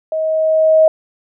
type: tone with level ramp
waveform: sine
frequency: 633 Hz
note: D#5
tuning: 30 cents sharp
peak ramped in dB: -16 to -5 dBFS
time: 0.12-0.88 s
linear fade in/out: 2 ms
effects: none